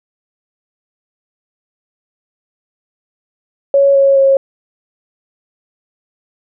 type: tone with pitch steps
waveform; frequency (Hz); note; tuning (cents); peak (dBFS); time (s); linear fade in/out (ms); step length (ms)
sine; 556 / 549.6 / 543.3; C#5 / C#5 / C#5; +5 / -15 / -35; -6; 3.74-4.37; 2; 210
effects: none